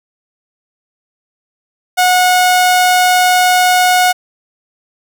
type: tone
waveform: sawtooth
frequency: 729 Hz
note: F#5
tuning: 26 cents flat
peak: -4 dBFS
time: 1.97-4.13 s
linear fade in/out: 20 ms
effects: none